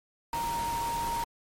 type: tone in noise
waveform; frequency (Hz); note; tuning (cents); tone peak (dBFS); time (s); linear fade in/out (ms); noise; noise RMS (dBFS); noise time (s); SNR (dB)
sine; 932.3; A#5; 0; -29; 0.33-1.24; 2; pink; -38; 0.33-1.24; +6
effects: MP3 64 kbps